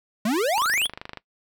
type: exponential sweep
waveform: square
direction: up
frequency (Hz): 200 to 3501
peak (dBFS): -21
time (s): 0.25-0.87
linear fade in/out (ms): 5
type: click train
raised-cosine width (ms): 0.3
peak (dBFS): -18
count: 16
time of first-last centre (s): 0.58-1.173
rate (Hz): 25.3
effects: noise-tail reverb RT60 0.1 s tail -20 dB re dry